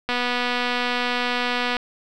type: click train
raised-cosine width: 0.3 ms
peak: -8 dBFS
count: 412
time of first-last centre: 0.09-1.768 s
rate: 245 Hz
effects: none